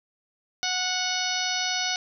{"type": "harmonic tone", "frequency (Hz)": 736, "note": "F#5", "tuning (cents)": -9, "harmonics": [1, 2, 3, 4, 5, 6, 7, 8], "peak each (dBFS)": [-33, -33, -33, -33, -33, -33, -33, -33], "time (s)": [0.63, 1.96], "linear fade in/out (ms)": 0, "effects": []}